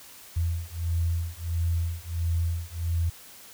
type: beating tone pair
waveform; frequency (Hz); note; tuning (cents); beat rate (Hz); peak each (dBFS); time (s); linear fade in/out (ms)
sine; 83.4 / 84.9; E2 / F2; +21 / -48; 1.5; -28; 0.36-3.1; 10
effects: white hiss -48 dBFS RMS until 3.53 s